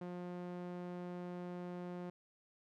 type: tone with band-pass filter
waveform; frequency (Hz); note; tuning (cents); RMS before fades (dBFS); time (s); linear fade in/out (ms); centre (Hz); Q
sawtooth; 177.6; F3; +29; -45; 0.01-2.1; 5; 380; 0.55
effects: none